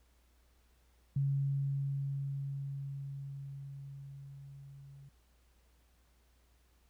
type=tone with level ramp; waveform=sine; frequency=138.59 Hz; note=C#3; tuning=in tune; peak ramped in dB=-28 to -51 dBFS; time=1.16-5.09 s; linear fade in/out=5 ms; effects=added 60 Hz sine -66 dBFS peak until 6.89 s + pink hiss -73 dBFS RMS until 6.89 s